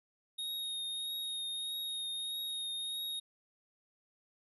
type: tone with vibrato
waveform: square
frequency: 3729 Hz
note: A#7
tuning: in tune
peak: -37 dBFS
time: 0.38-3.2 s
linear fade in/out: 10 ms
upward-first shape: triangle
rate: 1.6 Hz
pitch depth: 20 cents each way
effects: none

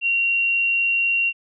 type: tone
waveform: sine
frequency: 2752 Hz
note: F7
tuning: 26 cents flat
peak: -17 dBFS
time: 0.01-1.33 s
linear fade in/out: 50 ms
effects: none

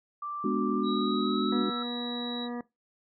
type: tone with pitch glide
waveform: sine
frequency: 1174.7 to 1326.2 Hz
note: D6 to E6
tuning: 0 to +10 cents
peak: -33 dBFS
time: 0.22-1.83 s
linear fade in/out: 5 ms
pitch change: +210 cents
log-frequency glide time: 0.72-1.61 s
type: chord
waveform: sine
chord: G# half-diminished seventh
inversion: none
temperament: equal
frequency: 207.7 / 246.9 / 293.7 / 370 Hz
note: G#3 / B3 / D4 / F#4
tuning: 0 / 0 / 0 / 0 cents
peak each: -31 dBFS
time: 0.44-1.7 s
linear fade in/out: 5 ms
type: tone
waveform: sine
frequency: 3878 Hz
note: B7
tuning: 32 cents flat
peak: -36 dBFS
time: 0.83-2.49 s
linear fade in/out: 50 ms
type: harmonic tone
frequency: 241.2 Hz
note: B3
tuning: 41 cents flat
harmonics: 1 / 2 / 3 / 4 / 5 / 7 / 8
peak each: -34 / -40 / -44 / -46 / -48 / -51 / -52 dBFS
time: 1.52-2.61 s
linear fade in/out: 2 ms
effects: noise-tail reverb RT60 0.2 s tail -20 dB re dry

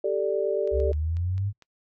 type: chord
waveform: sine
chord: G suspended second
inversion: none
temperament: just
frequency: 392 / 441 / 588 Hz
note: G4 / A4 / D5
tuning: 0 / +4 / +2 cents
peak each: -27 dBFS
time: 0.04-0.92 s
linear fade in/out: 5 ms
type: clicks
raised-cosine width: 0.2 ms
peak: -32 dBFS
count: 6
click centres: 0.675 / 0.801 / 0.932 / 1.169 / 1.38 / 1.623 s
type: exponential sweep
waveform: sine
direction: up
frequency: 65.41 to 103.83 Hz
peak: -24 dBFS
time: 0.71-1.53 s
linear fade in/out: 50 ms
effects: noise-tail reverb RT60 0.1 s tail -24 dB re dry

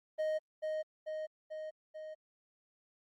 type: tone with echo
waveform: triangle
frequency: 622.3 Hz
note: D#5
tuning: in tune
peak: -29 dBFS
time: 0.18-0.39 s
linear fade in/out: 20 ms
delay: 440 ms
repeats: 4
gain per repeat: -3 dB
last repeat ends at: 2.15 s
effects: Opus 24 kbps

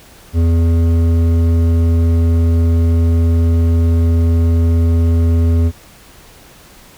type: tone with hard clipping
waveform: triangle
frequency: 83.4 Hz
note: E2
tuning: 21 cents sharp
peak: -11 dBFS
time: 0.33-5.72 s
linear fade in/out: 50 ms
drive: 14 dB
effects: pink hiss -42 dBFS RMS until 6.97 s

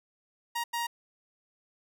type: tone bursts at uneven times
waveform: sawtooth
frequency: 941 Hz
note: A#5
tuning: 16 cents sharp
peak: -26 dBFS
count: 2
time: 0.55-0.64 / 0.73-0.87 s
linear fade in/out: 10 ms
effects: none

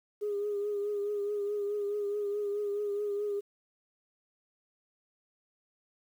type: tone with vibrato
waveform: sine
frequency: 410.4 Hz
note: G#4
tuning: 21 cents flat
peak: -29 dBFS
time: 0.21-3.41 s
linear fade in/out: 20 ms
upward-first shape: triangle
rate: 4.7 Hz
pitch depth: 39 cents each way
effects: tanh soft clip ceiling -25 dBFS + 10-bit

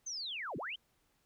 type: linear two-way sweep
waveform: sine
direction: down then up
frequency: 6360 to 109.1 to 3220 Hz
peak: -38 dBFS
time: 0.06-0.76 s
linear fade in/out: 10 ms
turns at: 0.57 s
effects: pink hiss -75 dBFS RMS until 1.25 s

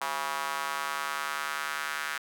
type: tone with high-pass filter sweep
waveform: square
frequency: 75 Hz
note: D2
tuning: 37 cents sharp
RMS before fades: -33 dBFS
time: 0.01-2.18 s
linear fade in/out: 5 ms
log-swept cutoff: 980 to 1500 Hz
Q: 2.5
effects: none

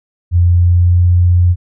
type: tone with pitch glide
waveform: sine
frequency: 87.31 to 88.48 Hz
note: F2 to F2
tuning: 0 to +23 cents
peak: -6 dBFS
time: 0.31-1.56 s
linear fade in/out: 50 ms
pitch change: +23 cents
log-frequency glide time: 0.42-1.04 s
effects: none

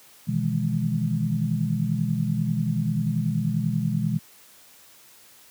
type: chord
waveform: sine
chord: E major seventh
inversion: second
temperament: equal with one note detuned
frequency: 123.47 / 155.56 / 165.86 / 207.7 Hz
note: B2 / D#3 / E3 / G#3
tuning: 0 / 0 / +11 / 0 cents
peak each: -27 dBFS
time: 0.27-4.19 s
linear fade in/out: 20 ms
effects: white hiss -52 dBFS RMS until 5.5 s + high-pass 80 Hz 12 dB/octave

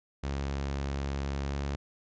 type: tone with pitch glide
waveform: sawtooth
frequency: 69.3 to 70.11 Hz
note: C#2 to C#2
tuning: 0 to +20 cents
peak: -27 dBFS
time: 0.23-1.76 s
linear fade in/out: 10 ms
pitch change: +20 cents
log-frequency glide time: 1.46-1.54 s
effects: resampled to 16000 Hz

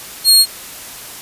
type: tone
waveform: sawtooth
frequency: 4271 Hz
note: C8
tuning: 35 cents sharp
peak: -3 dBFS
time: 0.24-0.46 s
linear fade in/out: 50 ms
effects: white hiss -32 dBFS RMS until 1.21 s + resampled to 32000 Hz

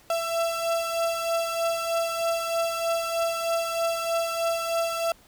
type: beating tone pair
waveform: 35% pulse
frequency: 667 / 670.2 Hz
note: E5 / E5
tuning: +20 / +29 cents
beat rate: 3.2 Hz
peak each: -24 / -29 dBFS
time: 0.1-5.12 s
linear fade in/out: 2 ms
effects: pink hiss -56 dBFS RMS until 5.27 s

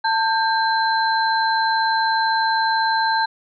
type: tone cluster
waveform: sine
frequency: 893 / 1589 / 4093 Hz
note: A5 / G6 / C8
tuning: +25 / +23 / -39 cents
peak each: -18 / -22 / -26 dBFS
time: 0.04-3.26 s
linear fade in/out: 10 ms
effects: none

